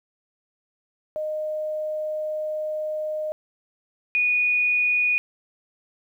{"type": "tone pair in turn", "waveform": "sine", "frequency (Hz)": [616, 2464], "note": ["D#5", "D#7"], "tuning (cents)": [-17, -17], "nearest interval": "2 octaves", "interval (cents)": 2400, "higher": "second", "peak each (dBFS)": [-25, -18], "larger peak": "second", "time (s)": [[1.16, 3.32], [4.15, 5.18]], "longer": "first", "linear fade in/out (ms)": 0, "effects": ["10-bit"]}